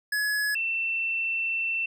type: tone pair in turn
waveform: square / sine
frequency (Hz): 1692 / 2686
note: G#6 / E7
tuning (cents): +32 / +32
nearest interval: minor sixth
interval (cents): 800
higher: second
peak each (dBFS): -25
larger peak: neither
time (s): 0.12-0.55 / 0.55-1.86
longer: second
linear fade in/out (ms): 5
effects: none